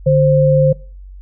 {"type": "tone pair together", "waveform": "sine", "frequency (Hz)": [147.46, 525], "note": ["D3", "C5"], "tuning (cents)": [7, 6], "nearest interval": "octave + minor seventh", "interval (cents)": 2199, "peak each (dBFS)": -11, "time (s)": [0.06, 0.73], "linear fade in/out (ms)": 10, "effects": ["noise-tail reverb RT60 0.4 s tail -23 dB re dry", "added 47 Hz sine -32 dBFS peak until 1.21 s"]}